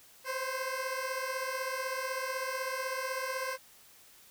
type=beating tone pair; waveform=15% pulse; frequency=515 / 531 Hz; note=C5 / C5; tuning=-28 / +25 cents; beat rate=16 Hz; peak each=-30 dBFS; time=0.24-3.58 s; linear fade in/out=50 ms; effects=white hiss -58 dBFS RMS until 4.3 s